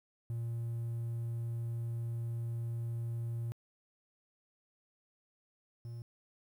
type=tone pair in turn; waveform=triangle; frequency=116.54 / 117.69 Hz; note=A#2 / A#2; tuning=0 / +17 cents; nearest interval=unison; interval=17 cents; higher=second; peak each=-32 / -39 dBFS; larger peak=first; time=0.3-3.52 / 5.85-6.02 s; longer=first; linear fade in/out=0 ms; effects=tanh soft clip ceiling -28 dBFS + 11-bit